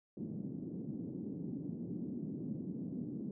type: band-pass noise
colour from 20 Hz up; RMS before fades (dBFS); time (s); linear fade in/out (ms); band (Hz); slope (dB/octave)
pink; -42; 0.17-3.31; 2; 170 to 290; 24
effects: none